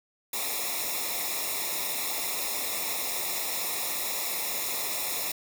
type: noise with comb filter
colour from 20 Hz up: white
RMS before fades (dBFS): -31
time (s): 0.33-5.32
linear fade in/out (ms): 5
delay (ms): 0.65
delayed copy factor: -1
effects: none